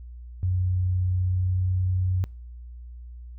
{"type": "tone with pitch glide", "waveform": "sine", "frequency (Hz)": [91.6, 92.24], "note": ["F#2", "F#2"], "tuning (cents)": [-17, -5], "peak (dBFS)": -21, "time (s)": [0.43, 2.24], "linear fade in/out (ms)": 0, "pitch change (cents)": 12, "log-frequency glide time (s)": [1.18, 1.6], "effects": ["noise-tail reverb RT60 0.5 s tail -25 dB re dry", "added 60 Hz sine -38 dBFS peak until 3.38 s"]}